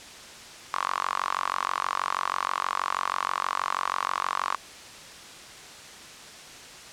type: tone with high-pass filter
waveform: sawtooth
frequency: 46.25 Hz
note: F#1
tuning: in tune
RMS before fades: -29 dBFS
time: 0.73-4.56 s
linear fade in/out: 10 ms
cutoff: 1100 Hz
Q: 7
effects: white hiss -44 dBFS RMS until 6.92 s + low-pass 7000 Hz 12 dB/octave